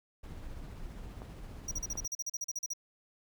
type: noise with tremolo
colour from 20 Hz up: brown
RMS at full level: -43 dBFS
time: 0.23-2.06 s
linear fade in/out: 10 ms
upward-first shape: sine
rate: 15 Hz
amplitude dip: 25%
type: clicks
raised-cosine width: 1 ms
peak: -31 dBFS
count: 2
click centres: 1.219 / 1.955 s
type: tone bursts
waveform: square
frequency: 5780 Hz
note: F#8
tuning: 41 cents flat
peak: -34 dBFS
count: 15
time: 1.68-2.735 s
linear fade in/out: 5 ms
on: 33 ms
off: 40 ms
effects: none